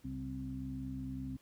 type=harmonic tone with a mistuned harmonic; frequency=65.41 Hz; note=C2; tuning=in tune; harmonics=1 / 2 / 3 / 4; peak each=-46 / -44 / -50 / -41 dBFS; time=0.04-1.37 s; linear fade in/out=10 ms; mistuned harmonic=2; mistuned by=+46 cents; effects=pink hiss -68 dBFS RMS until 1.41 s